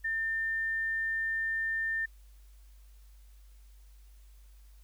sine tone, 1800 Hz, A6, 39 cents sharp, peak -29 dBFS, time 0.04-2.06 s, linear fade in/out 10 ms, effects added 50 Hz sine -52 dBFS peak until 4.83 s + white hiss -68 dBFS RMS until 4.83 s

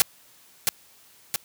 white noise with echo, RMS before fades -17 dBFS, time 0-0.02 s, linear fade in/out 0 ms, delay 670 ms, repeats 2, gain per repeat -4 dB, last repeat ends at 1.36 s, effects white hiss -55 dBFS RMS until 1.44 s + high-pass 60 Hz 12 dB/octave

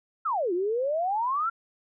sine exponential two-way sweep, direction down then up, 1396.9 to 339 to 1396.9 Hz, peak -24 dBFS, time 0.25-1.5 s, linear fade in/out 10 ms, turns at 0.53 s, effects none

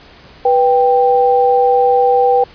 sine tone pair together, 490.9 / 786.5 Hz, B4 / G5, -10 / +6 cents, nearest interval minor sixth, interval 816 cents, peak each -11 dBFS, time 0.45-2.44 s, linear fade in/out 5 ms, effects pink hiss -41 dBFS RMS until 2.54 s + resampled to 11025 Hz

